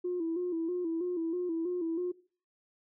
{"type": "tone with vibrato", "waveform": "sine", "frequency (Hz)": 342.8, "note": "F4", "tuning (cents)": -32, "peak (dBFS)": -29, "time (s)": [0.04, 2.12], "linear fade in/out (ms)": 10, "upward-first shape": "square", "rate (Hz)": 3.1, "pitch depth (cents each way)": 74, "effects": ["noise-tail reverb RT60 0.4 s tail -20 dB re dry", "tanh soft clip ceiling -25 dBFS"]}